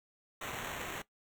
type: noise with sample-and-hold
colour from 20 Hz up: white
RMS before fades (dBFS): -41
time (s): 0.41-1.02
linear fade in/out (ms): 5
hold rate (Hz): 4900
effects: noise-tail reverb RT60 0.1 s tail -17 dB re dry